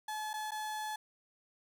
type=tone with dropouts; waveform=35% pulse; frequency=858 Hz; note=A5; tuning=44 cents flat; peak=-35 dBFS; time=0.08-0.96 s; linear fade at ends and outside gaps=5 ms; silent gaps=0.333-0.338 / 0.509-0.517 s; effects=none